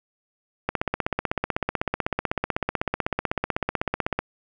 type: click train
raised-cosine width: 0.5 ms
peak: -8 dBFS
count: 57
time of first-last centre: 0.69-4.19 s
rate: 16 Hz
effects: none